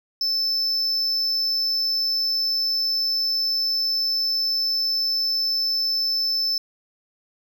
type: tone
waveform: triangle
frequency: 5274 Hz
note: E8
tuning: in tune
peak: -19 dBFS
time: 0.21-6.58 s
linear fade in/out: 2 ms
effects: none